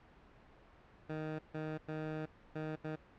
15% pulse tone bursts at uneven times, 155.56 Hz, D#3, in tune, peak -32 dBFS, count 5, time 1.09-1.39 / 1.54-1.78 / 1.88-2.26 / 2.55-2.76 / 2.84-2.96 s, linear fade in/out 10 ms, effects pink hiss -61 dBFS RMS until 3.18 s + low-pass 2000 Hz 12 dB/octave

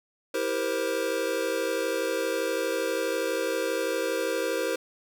square chord, C dominant seventh, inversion first, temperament just, 327 / 392.4 / 470.9 / 523.3 Hz, E4 / G4 / Bb4 / C5, -14 / +2 / +18 / 0 cents, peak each -35 / -34 / -31 / -31 dBFS, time 0.34-4.76 s, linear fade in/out 5 ms, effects none

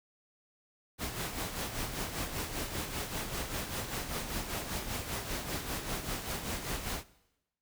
pink noise with tremolo, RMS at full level -35 dBFS, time 0.98-7.04 s, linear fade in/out 50 ms, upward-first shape sine, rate 5.1 Hz, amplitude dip 55%, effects noise-tail reverb RT60 0.9 s tail -19 dB re dry

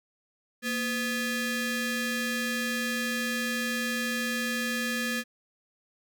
sawtooth ring-modulated tone, 740 Hz, F#5, in tune, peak -21 dBFS, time 0.62-5.24 s, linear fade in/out 50 ms, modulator 973 Hz, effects none

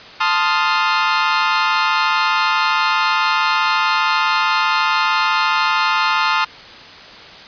sawtooth chord, F dominant seventh, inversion first, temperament equal, 880 / 1046.5 / 1244.5 / 1396.9 Hz, A5 / C6 / Eb6 / F6, 0 / 0 / 0 / 0 cents, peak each -16 dBFS, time 0.2-6.45 s, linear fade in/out 10 ms, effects white hiss -37 dBFS RMS until 7.47 s + resampled to 11025 Hz

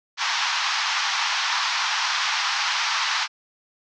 pink band-pass noise, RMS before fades -24 dBFS, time 0.17-3.28 s, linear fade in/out 50 ms, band 860 to 6000 Hz, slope 48 dB/octave, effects none

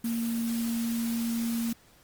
sine tone in noise, 231.4 Hz, A#3, 13 cents flat, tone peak -27 dBFS, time 0.04-1.73 s, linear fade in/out 5 ms, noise white, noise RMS -40 dBFS, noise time 0.04-1.73 s, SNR +10 dB, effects pink hiss -59 dBFS RMS until 2.03 s + Opus 24 kbps

